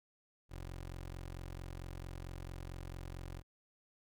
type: tone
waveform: 20% pulse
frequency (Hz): 44.47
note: F1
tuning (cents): +32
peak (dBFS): -39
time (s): 0.49-3.43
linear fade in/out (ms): 50
effects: none